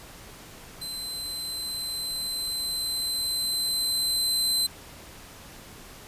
sawtooth tone with level ramp, 4069 Hz, C8, 49 cents flat, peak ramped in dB -30 to -19 dBFS, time 0.81-4.67 s, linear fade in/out 10 ms, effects pink hiss -46 dBFS RMS until 6.07 s + resampled to 32000 Hz

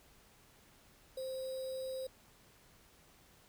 sine tone with sample-and-hold, 523.3 Hz, C5, in tune, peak -38 dBFS, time 1.17-2.07 s, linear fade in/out 5 ms, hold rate 4410 Hz, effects pink hiss -64 dBFS RMS until 3.48 s

